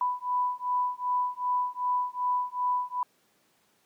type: beating tone pair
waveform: sine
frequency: 991 / 993.6 Hz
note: B5 / B5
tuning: +6 / +10 cents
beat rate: 2.6 Hz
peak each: -29 dBFS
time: 0.01-3.03 s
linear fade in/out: 2 ms
effects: pink hiss -67 dBFS RMS until 3.85 s + high-pass 200 Hz 12 dB/octave